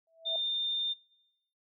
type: tone with exponential growth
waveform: sine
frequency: 655 Hz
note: E5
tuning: 11 cents flat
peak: -33 dBFS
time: 0.07-0.36 s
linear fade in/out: 2 ms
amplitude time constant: 63 ms
type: tone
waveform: sine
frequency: 3612 Hz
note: A7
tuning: 45 cents sharp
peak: -30 dBFS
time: 0.25-0.94 s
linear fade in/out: 20 ms
effects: noise-tail reverb RT60 0.9 s tail -23 dB re dry